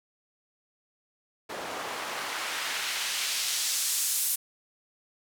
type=noise with band-pass filter sweep; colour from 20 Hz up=white; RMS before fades=-31 dBFS; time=1.49-4.36 s; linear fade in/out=10 ms; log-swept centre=510 to 11000 Hz; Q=0.78; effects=none